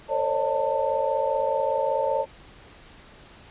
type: tone cluster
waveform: sine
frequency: 451.7 / 522 / 547 / 603 / 892 Hz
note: A4 / C5 / C#5 / D5 / A5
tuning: +45 / -4 / -23 / +46 / +23 cents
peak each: -32 / -34 / -25 / -28 / -27 dBFS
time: 0.08-2.26 s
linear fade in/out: 50 ms
effects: pink hiss -49 dBFS RMS until 3.5 s + resampled to 8000 Hz